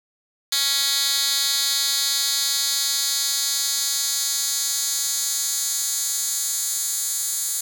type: tone with high-pass filter sweep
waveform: 10% pulse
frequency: 277.2 Hz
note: C#4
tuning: in tune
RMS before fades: -23 dBFS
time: 0.52-7.61 s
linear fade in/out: 5 ms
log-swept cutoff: 3800 to 7800 Hz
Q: 1.6
effects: none